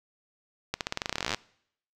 accelerating click train, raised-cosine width 0.2 ms, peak -11 dBFS, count 22, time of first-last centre 0.74-1.346 s, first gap 68 ms, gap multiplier 0.9, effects noise-tail reverb RT60 0.7 s tail -23 dB re dry

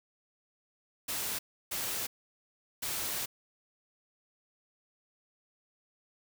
white noise bursts at uneven times, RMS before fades -35 dBFS, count 3, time 1.08-1.39 / 1.71-2.07 / 2.82-3.26 s, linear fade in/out 10 ms, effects none

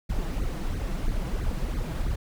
brown noise with flanger, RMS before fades -28 dBFS, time 0.09-2.16 s, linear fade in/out 10 ms, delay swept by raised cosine 0.47 to 6.17 ms, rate 3 Hz, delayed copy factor +0.9, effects none

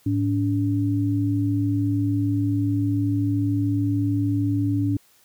sine tone pair together, 106.56 / 286.2 Hz, G#2 / D4, +45 / -45 cents, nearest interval octave + perfect fourth, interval 1710 cents, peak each -22 dBFS, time 0.06-4.97 s, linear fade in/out 5 ms, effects white hiss -58 dBFS RMS until 5.24 s

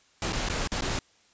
pink noise with dropouts, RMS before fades -29 dBFS, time 0.22-0.99 s, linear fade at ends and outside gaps 2 ms, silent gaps 0.324-0.329 / 0.488-0.497 / 0.675-0.718 / 0.809-0.82 s, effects white hiss -62 dBFS RMS until 1.33 s + resampled to 16000 Hz

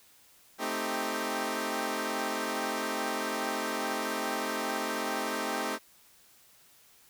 10% pulse chord, A half-diminished seventh, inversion none, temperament equal with one note detuned, 220 / 261.6 / 311.1 / 393.6 Hz, A3 / C4 / Eb4 / G4, 0 / 0 / 0 / +7 cents, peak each -28 dBFS, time 0.58-5.79 s, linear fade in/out 50 ms, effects white hiss -60 dBFS RMS until 7.09 s

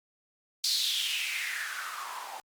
blue noise with band-pass filter sweep, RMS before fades -33 dBFS, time 0.64-2.4 s, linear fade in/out 0 ms, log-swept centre 4600 to 770 Hz, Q 5.2, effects Opus 48 kbps

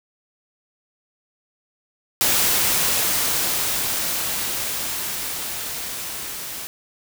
white noise with level ramp, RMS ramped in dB -18 to -32 dBFS, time 2.21-6.67 s, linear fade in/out 0 ms, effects none

